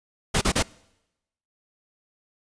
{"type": "noise bursts", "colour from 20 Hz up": "pink", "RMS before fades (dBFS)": -21, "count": 3, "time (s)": [0.34, 0.628], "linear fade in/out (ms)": 10, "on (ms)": 74, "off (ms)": 33, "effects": ["noise-tail reverb RT60 0.9 s tail -24 dB re dry", "resampled to 22050 Hz"]}